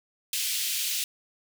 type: high-pass noise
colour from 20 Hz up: pink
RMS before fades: -29 dBFS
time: 0.33-1.04 s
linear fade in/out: 2 ms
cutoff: 2700 Hz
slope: 24 dB/octave
effects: none